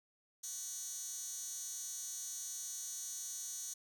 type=tone with high-pass filter; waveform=15% pulse; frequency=378.7 Hz; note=F#4; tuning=40 cents sharp; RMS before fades=-44 dBFS; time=0.43-3.74 s; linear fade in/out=10 ms; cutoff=6500 Hz; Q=3.6; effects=none